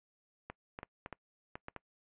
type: clicks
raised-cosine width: 0.5 ms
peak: -27 dBFS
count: 8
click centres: 0.5 / 0.789 / 0.831 / 1.061 / 1.127 / 1.555 / 1.684 / 1.763 s
effects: noise-tail reverb RT60 0.1 s tail -24 dB re dry + resampled to 8000 Hz